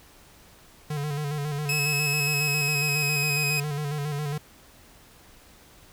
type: tone with vibrato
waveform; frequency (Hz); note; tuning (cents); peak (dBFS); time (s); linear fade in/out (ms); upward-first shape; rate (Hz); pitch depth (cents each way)
square; 146.83; D3; 0; -28; 0.9-4.38; 5; square; 7.3; 48
type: tone with pitch glide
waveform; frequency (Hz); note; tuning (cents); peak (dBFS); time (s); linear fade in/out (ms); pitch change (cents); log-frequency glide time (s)
sawtooth; 2581 to 2522; E7 to D#7; -37 to +23; -21; 1.69-3.6; 2; -40; 2.07-3.43
effects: pink hiss -53 dBFS RMS until 5.92 s